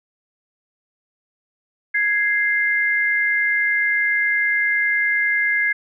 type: tone pair together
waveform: sine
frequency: 1661.2 / 2091 Hz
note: G#6 / C7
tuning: 0 / -2 cents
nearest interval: major third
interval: 398 cents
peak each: -19 dBFS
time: 1.94-5.73 s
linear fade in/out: 10 ms
effects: none